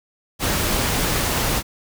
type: noise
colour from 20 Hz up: pink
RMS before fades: -21 dBFS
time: 0.39-1.63 s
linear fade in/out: 50 ms
effects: none